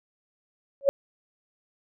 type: tone with exponential growth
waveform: sine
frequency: 555 Hz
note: C#5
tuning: 2 cents sharp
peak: -11 dBFS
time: 0.81-0.89 s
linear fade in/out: 0 ms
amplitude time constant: 16 ms
effects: none